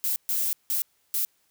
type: noise bursts at uneven times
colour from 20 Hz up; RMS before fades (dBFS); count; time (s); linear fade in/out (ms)
violet; -26; 4; 0.04-0.16 / 0.29-0.53 / 0.7-0.82 / 1.14-1.25; 0
effects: white hiss -68 dBFS RMS until 1.5 s